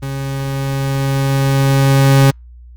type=tone with level ramp; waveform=40% pulse; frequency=136.5 Hz; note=C#3; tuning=26 cents flat; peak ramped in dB=-20 to -5 dBFS; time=0.02-2.31 s; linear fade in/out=10 ms; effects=added 60 Hz sine -35 dBFS peak until 2.76 s + Opus 24 kbps